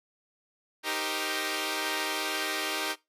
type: chord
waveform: 5% pulse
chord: C minor seventh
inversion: first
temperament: equal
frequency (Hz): 311.1 / 392 / 466.2 / 523.3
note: Eb4 / G4 / Bb4 / C5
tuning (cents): 0 / 0 / 0 / 0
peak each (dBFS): -22 / -22 / -26 / -27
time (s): 0.83-2.96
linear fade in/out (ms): 50
effects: noise-tail reverb RT60 0.2 s tail -19 dB re dry + resampled to 32000 Hz